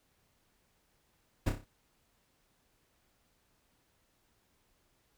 brown noise with echo, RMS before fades -28 dBFS, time 1.46-1.5 s, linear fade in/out 10 ms, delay 30 ms, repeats 5, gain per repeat -6 dB, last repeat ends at 1.65 s, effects pink hiss -73 dBFS RMS until 5.17 s

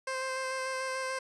15% pulse tone with vibrato, 523.3 Hz, C5, in tune, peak -26 dBFS, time 0.07-1.19 s, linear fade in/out 5 ms, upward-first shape square, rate 6.8 Hz, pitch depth 10 cents each way, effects resampled to 24000 Hz

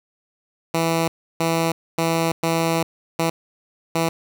10% pulse tone bursts at uneven times, 164.81 Hz, E3, in tune, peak -10 dBFS, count 6, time 0.74-1.08 / 1.4-1.72 / 1.98-2.32 / 2.43-2.83 / 3.19-3.3 / 3.95-4.09 s, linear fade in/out 5 ms, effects none

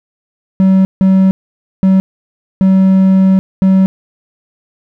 triangle tone bursts at uneven times, 190.3 Hz, F#3, 49 cents sharp, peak -3 dBFS, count 5, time 0.6-0.85 / 1.01-1.31 / 1.83-2 / 2.61-3.39 / 3.62-3.86 s, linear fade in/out 0 ms, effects none

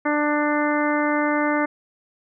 harmonic tone, 296.5 Hz, D4, 17 cents sharp, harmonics 1 / 2 / 3 / 4 / 5 / 6 / 7, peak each -22 / -25 / -27 / -28 / -29 / -30 / -30 dBFS, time 0.05-1.66 s, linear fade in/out 10 ms, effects none

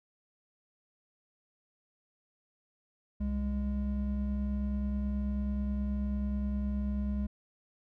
triangle tone pair together, 65.41 / 205.6 Hz, C2 / G#3, 0 / -17 cents, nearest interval octave + minor sixth, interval 1983 cents, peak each -30 / -31 dBFS, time 3.2-7.27 s, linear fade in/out 10 ms, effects none

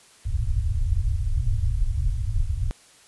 pink low-pass noise, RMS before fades -23 dBFS, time 0.25-2.71 s, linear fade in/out 0 ms, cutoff 120 Hz, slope 96 dB/octave, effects white hiss -53 dBFS RMS until 3.07 s + resampled to 24000 Hz

